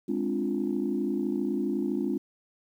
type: chord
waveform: sine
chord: D half-diminished seventh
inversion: second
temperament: equal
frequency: 207.7 / 261.6 / 293.7 / 349.2 Hz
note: Ab3 / C4 / D4 / F4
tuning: 0 / 0 / 0 / 0 cents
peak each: -31 dBFS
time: 0.08-2.18 s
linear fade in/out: 10 ms
effects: tanh soft clip ceiling -17 dBFS + 10-bit